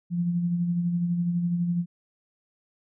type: tone with tremolo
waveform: sine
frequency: 173.6 Hz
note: F3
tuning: 10 cents flat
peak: -21 dBFS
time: 0.1-1.86 s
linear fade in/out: 50 ms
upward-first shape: sine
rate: 12 Hz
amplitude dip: 40%
effects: none